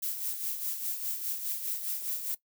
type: noise with tremolo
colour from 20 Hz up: violet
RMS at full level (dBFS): -32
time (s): 0.02-2.35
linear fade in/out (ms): 10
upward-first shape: sine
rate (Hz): 4.9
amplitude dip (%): 55
effects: noise-tail reverb RT60 0.1 s tail -18 dB re dry